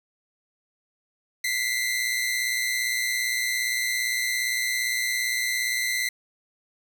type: tone pair together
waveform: sawtooth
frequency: 1975.5 / 2093 Hz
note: B6 / C7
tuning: 0 / 0 cents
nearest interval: minor second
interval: 100 cents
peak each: -24 / -23 dBFS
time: 1.44-6.09 s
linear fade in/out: 5 ms
effects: 9-bit